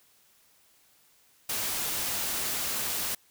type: noise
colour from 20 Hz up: white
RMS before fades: -31 dBFS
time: 1.49-3.15 s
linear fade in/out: 5 ms
effects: white hiss -63 dBFS RMS until 3.3 s